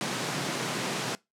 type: high-pass noise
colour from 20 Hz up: pink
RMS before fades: -31 dBFS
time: 0.01-1.15 s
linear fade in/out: 0 ms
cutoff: 120 Hz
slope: 96 dB/octave
effects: noise-tail reverb RT60 0.2 s tail -22 dB re dry + low-pass 8000 Hz 12 dB/octave